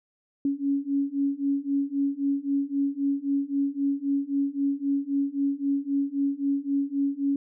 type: beating tone pair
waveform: sine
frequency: 277.2 / 281 Hz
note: C#4 / C#4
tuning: 0 / +24 cents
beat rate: 3.8 Hz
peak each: -27 / -26 dBFS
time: 0.45-7.36 s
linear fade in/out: 2 ms
effects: none